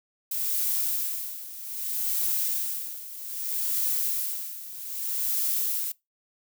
violet noise with tremolo, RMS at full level -26 dBFS, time 0.31-5.92 s, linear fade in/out 5 ms, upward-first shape sine, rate 0.63 Hz, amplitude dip 80%, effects noise-tail reverb RT60 0.2 s tail -22 dB re dry

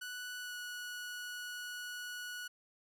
sawtooth tone with pitch glide, 1480 to 1466.4 Hz, F#6 to F#6, 0 to -16 cents, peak -38 dBFS, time 0.01-2.48 s, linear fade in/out 10 ms, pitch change -16 cents, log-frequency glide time 0.4-0.55 s, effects none

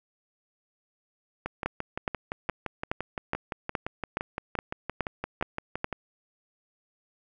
two click trains, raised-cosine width 0.5 ms, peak -16 / -12 dBFS, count 27 / 11, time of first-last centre 1.46-5.927 / 1.66-5.844 s, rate 5.82 / 2.39 Hz, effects none

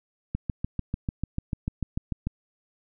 click train, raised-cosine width 5 ms, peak -15 dBFS, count 14, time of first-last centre 0.35-2.27 s, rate 6.77 Hz, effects none

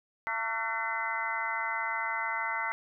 harmonic tone with a mistuned harmonic, 226.1 Hz, A3, 47 cents sharp, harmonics 3 / 4 / 5 / 6 / 7 / 8 / 9, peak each -44 / -35 / -39 / -38 / -38 / -44 / -34 dBFS, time 0.27-2.72 s, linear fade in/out 0 ms, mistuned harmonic 7, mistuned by -79 cents, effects none

